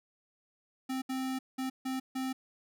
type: tone bursts at uneven times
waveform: square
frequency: 261.6 Hz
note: C4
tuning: in tune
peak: -33 dBFS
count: 5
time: 0.89-1.02 / 1.09-1.39 / 1.58-1.7 / 1.85-2 / 2.15-2.33 s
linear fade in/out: 10 ms
effects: none